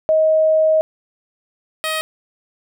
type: tone pair in turn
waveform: sine / 10% pulse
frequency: 630 / 630 Hz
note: D#5 / D#5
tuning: +21 / +21 cents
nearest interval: unison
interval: 0 cents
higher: neither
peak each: -11 / -11 dBFS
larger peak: neither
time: 0.09-0.81 / 1.84-2.01 s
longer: first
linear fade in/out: 0 ms
effects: none